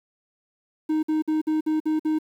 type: tone bursts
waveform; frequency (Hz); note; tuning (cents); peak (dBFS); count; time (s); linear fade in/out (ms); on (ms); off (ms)
triangle; 311.1; D#4; 0; -18; 7; 0.89-2.188; 10; 140; 53
effects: 9-bit